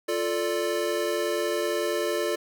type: chord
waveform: square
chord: D minor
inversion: first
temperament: equal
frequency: 349.2 / 440 / 587.3 Hz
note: F4 / A4 / D5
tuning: 0 / 0 / 0 cents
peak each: -30 dBFS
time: 0.08-2.36 s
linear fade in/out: 10 ms
effects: none